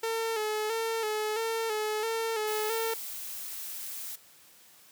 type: tone with vibrato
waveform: sawtooth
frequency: 440 Hz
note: A4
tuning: in tune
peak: -25 dBFS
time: 0.03-2.94 s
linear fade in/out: 5 ms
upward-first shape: square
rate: 1.5 Hz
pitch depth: 48 cents each way
type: noise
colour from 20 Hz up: blue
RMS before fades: -39 dBFS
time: 2.47-4.16 s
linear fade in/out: 10 ms
effects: white hiss -57 dBFS RMS until 4.91 s + high-pass 100 Hz 12 dB/octave